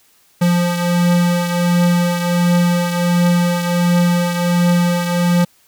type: beating tone pair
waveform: square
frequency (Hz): 174.61 / 176.01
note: F3 / F3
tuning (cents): 0 / +14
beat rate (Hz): 1.4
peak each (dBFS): -14 / -21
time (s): 0.41-5.45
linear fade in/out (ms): 10
effects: white hiss -54 dBFS RMS until 5.67 s